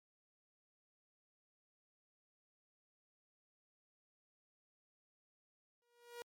sawtooth tone with exponential growth, 477.4 Hz, A#4, 41 cents sharp, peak -40 dBFS, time 5.82-6.22 s, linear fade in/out 0 ms, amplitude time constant 86 ms, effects MP3 64 kbps

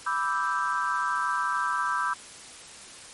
sine chord, E minor seventh, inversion second, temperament equal, 987.8 / 1174.7 / 1318.5 / 1568 Hz, B5 / D6 / E6 / G6, 0 / 0 / 0 / 0 cents, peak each -30 dBFS, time 0.06-2.14 s, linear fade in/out 10 ms, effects white hiss -45 dBFS RMS until 3.13 s + MP3 48 kbps

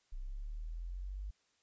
sine linear sweep, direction up, 30.87 to 50.9 Hz, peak -39 dBFS, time 0.12-1.31 s, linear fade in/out 10 ms, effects white hiss -75 dBFS RMS until 1.62 s + resampled to 16000 Hz

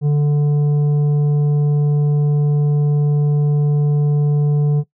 sine tone with tanh clipping, 146.8 Hz, D3, in tune, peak -13 dBFS, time 0.01-4.84 s, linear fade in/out 50 ms, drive 7 dB, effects noise-tail reverb RT60 0.1 s tail -19 dB re dry

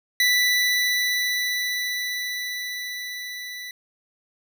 25% pulse tone with level ramp, 1977 Hz, B6, 1 cent sharp, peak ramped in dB -13 to -30 dBFS, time 0.2-3.71 s, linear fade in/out 2 ms, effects none

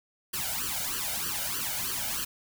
white noise with flanger, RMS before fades -32 dBFS, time 0.33-2.25 s, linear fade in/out 10 ms, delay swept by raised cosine 0.66 to 1.38 ms, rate 3.2 Hz, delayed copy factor +0.95, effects none

